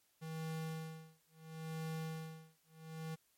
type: tone with tremolo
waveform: square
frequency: 160 Hz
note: D#3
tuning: 49 cents sharp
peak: -40 dBFS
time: 0.21-3.16 s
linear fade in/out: 20 ms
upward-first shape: sine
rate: 0.73 Hz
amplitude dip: 100%
effects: white hiss -75 dBFS RMS until 3.37 s + MP3 64 kbps